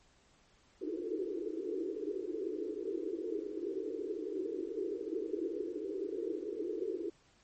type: band-pass noise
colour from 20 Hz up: pink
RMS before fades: -38 dBFS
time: 0.81-7.1 s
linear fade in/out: 10 ms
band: 310 to 460 Hz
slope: 96 dB/octave
effects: pink hiss -67 dBFS RMS until 7.43 s + MP3 32 kbps